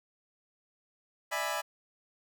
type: chord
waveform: 20% pulse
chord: E dominant seventh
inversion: third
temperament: equal with one note detuned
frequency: 594.8 / 659.3 / 830.6 / 987.8 Hz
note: D5 / E5 / G#5 / B5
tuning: +22 / 0 / 0 / 0 cents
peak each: -32 dBFS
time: 1.31-1.62 s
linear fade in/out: 20 ms
effects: none